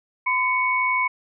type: tone pair together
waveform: sine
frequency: 1017 / 2222 Hz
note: C6 / C#7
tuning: -50 / +4 cents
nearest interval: octave + major second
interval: 1354 cents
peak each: -22 / -21 dBFS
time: 0.26-1.08 s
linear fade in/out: 10 ms
effects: none